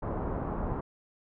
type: low-pass noise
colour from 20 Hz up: pink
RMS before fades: -33 dBFS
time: 0.02-0.81 s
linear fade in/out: 10 ms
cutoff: 1100 Hz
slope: 24 dB/octave
effects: none